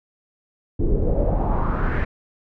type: noise with low-pass filter sweep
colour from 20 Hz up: brown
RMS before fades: -20 dBFS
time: 0.79-2.05 s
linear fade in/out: 10 ms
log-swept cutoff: 330 to 2000 Hz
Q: 3.6
effects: none